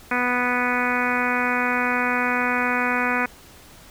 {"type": "harmonic tone", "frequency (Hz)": 246.9, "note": "B3", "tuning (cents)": 0, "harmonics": [1, 2, 3, 4, 5, 6, 7, 8, 9, 10], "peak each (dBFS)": [-27, -30, -30, -28, -29, -26, -30, -30, -30, -30], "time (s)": [0.11, 3.26], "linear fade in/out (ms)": 5, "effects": ["pink hiss -47 dBFS RMS until 3.9 s"]}